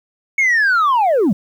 sine linear sweep, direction down, 2217 to 163.4 Hz, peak -9 dBFS, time 0.38-1.33 s, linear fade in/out 5 ms, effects tanh soft clip ceiling -10 dBFS + 8-bit

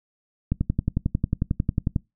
click train, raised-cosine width 5 ms, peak -9 dBFS, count 17, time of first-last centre 0.52-1.961 s, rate 11.1 Hz, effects noise-tail reverb RT60 0.2 s tail -24 dB re dry

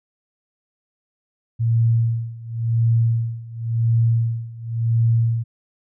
sine tone with tremolo, 115.2 Hz, A#2, 20 cents flat, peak -13 dBFS, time 1.59-5.44 s, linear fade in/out 20 ms, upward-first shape sine, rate 0.93 Hz, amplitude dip 90%, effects none

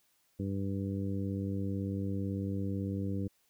harmonic tone, 98 Hz, G2, in tune, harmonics 1 / 2 / 3 / 4 / 5, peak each -35 / -36 / -39 / -46 / -45 dBFS, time 0.39-3.28 s, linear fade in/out 10 ms, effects white hiss -72 dBFS RMS until 3.49 s

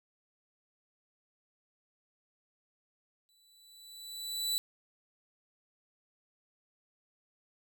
sawtooth tone with exponential growth, 3965 Hz, B7, 6 cents sharp, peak -25 dBFS, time 3.29-4.58 s, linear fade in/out 0 ms, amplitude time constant 280 ms, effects none

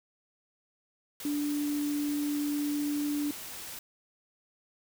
sine tone in noise, 292.3 Hz, D4, 8 cents flat, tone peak -28 dBFS, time 1.25-3.31 s, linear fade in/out 2 ms, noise white, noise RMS -42 dBFS, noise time 1.2-3.79 s, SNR +11 dB, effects none

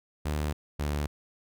sawtooth tone pair in turn, 75 / 73.33 Hz, D2 / D2, +37 / -2 cents, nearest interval unison, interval 39 cents, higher first, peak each -24 dBFS, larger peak neither, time 0.25-0.53 / 0.79-1.07 s, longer neither, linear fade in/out 10 ms, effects none

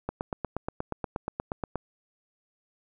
click train, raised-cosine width 1 ms, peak -16 dBFS, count 15, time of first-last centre 0.09-1.757 s, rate 8.4 Hz, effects none

